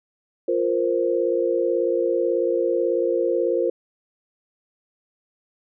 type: chord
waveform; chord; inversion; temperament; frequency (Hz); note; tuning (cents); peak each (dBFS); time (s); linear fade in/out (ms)
sine; F suspended fourth; none; just; 349.2 / 465.6 / 523.8; F4 / Bb4 / C5; 0 / -2 / +2; -23; 0.48-3.7; 5
effects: none